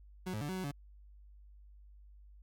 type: tone with pitch steps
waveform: 30% pulse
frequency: 184.3 / 106.9 / 146.3 / 187.1 / 186.1 / 142.6 Hz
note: F#3 / A2 / D3 / F#3 / F#3 / C#3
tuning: -7 / -49 / -6 / +20 / +10 / +49 cents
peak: -34 dBFS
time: 0.26-0.716 s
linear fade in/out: 10 ms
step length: 76 ms
effects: added 50 Hz sine -54 dBFS peak until 2.42 s